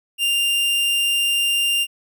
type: tone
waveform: 45% pulse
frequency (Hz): 2794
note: F7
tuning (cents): 0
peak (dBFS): -17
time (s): 0.18-1.87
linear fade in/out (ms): 50
effects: none